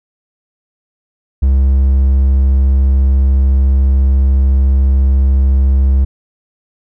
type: tone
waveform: triangle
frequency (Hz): 67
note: C2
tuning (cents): +42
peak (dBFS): -5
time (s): 1.42-6.05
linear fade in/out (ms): 10
effects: none